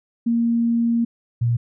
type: tone pair in turn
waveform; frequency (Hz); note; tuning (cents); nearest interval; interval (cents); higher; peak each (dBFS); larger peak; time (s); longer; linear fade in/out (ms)
sine; 233.1 / 118.35; A#3 / A#2; 0 / +27; octave; 1173; first; -16; neither; 0.26-1.05 / 1.41-1.57; first; 10
effects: none